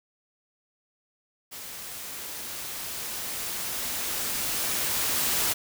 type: noise with level ramp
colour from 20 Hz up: white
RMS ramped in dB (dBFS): -40 to -25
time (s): 1.51-5.54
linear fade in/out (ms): 20
effects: none